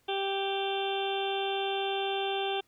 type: harmonic tone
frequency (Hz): 392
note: G4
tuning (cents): 0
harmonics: 1 / 2 / 3 / 4 / 6 / 7 / 8 / 9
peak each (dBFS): -32 / -33 / -46 / -43 / -46 / -40 / -39 / -39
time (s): 0.08-2.61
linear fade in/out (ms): 10
effects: pink hiss -69 dBFS RMS until 2.67 s